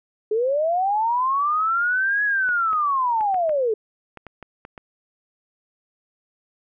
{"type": "linear two-way sweep", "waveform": "sine", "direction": "up then down", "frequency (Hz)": [415.3, 1689, 415.3], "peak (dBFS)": -18, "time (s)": [0.31, 3.74], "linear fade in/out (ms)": 5, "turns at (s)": 2.24}
{"type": "clicks", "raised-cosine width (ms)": 0.5, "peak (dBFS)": -23, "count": 10, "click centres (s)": [2.49, 2.731, 3.209, 3.344, 3.494, 4.173, 4.267, 4.427, 4.651, 4.778]}
{"effects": []}